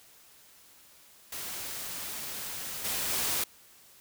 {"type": "noise with level steps", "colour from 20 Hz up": "white", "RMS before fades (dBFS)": [-38, -32, -30], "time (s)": [1.32, 3.44], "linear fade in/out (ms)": 5, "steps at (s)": [2.84, 3.09], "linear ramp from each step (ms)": 10, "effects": ["white hiss -57 dBFS RMS until 4 s"]}